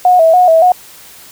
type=tone with vibrato; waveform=sine; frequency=687 Hz; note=F5; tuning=29 cents flat; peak=-4 dBFS; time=0.05-0.72 s; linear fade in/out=2 ms; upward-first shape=square; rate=3.5 Hz; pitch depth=96 cents each way; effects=white hiss -37 dBFS RMS until 1.31 s